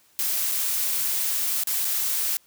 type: noise with dropouts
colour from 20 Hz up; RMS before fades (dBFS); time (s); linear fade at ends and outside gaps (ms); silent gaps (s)
blue; -25; 0.19-2.37; 0; 0.515-0.519 / 1.635-1.672 / 1.846-1.851
effects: white hiss -60 dBFS RMS until 2.46 s